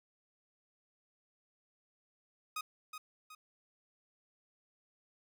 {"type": "tone with echo", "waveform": "sawtooth", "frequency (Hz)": 1250, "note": "D#6", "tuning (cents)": 8, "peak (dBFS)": -33, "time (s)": [2.56, 2.61], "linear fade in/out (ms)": 5, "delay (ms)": 370, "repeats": 2, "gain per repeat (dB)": -7, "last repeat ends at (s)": 3.35, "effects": []}